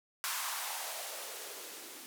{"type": "noise with band-pass filter sweep", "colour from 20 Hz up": "violet", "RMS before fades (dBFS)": -41, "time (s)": [0.24, 2.06], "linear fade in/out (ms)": 0, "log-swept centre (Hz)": [1200, 270], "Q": 2.9, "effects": []}